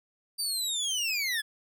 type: linear sweep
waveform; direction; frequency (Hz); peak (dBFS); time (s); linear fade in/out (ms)
25% pulse; down; 4699 to 1668; -24; 0.38-1.42; 20
effects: none